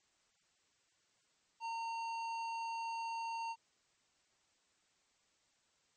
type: tone with hard clipping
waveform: triangle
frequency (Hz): 915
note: A#5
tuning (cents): -32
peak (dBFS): -40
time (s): 1.6-3.56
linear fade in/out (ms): 50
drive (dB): 15
effects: white hiss -75 dBFS RMS until 5.96 s + MP3 32 kbps